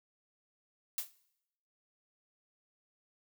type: noise with exponential decay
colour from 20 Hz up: blue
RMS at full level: -31 dBFS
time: 0.98-1.12 s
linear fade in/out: 2 ms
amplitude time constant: 29 ms
effects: noise-tail reverb RT60 0.8 s tail -20 dB re dry